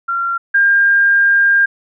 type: tone pair in turn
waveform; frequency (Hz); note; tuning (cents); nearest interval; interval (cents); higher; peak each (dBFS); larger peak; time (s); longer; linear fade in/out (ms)
sine; 1375 / 1604.8; F6 / G6; -27 / +40; minor third; 267; second; -15 / -8; second; 0.08-0.38 / 0.54-1.66; second; 10
effects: none